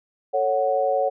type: chord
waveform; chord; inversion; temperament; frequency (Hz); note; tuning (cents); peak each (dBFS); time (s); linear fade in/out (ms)
sine; F# minor; first; just; 444 / 555 / 740; A4 / C#5 / F#5; +16 / +2 / 0; -27 / -21 / -23; 0.33-1.1; 20
effects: none